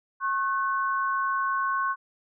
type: tone pair together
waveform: sine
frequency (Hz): 1087.9 / 1506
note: C#6 / F#6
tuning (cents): -33 / +30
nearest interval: tritone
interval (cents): 563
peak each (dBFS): -25 / -29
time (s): 0.2-1.96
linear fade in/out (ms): 50
effects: none